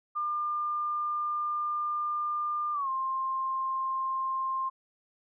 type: tone with pitch glide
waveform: sine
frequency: 1200 to 1056.8 Hz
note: D6 to C6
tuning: +37 to +17 cents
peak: -28 dBFS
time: 0.15-4.7 s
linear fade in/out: 20 ms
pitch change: -220 cents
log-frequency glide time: 2.73-2.89 s
effects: none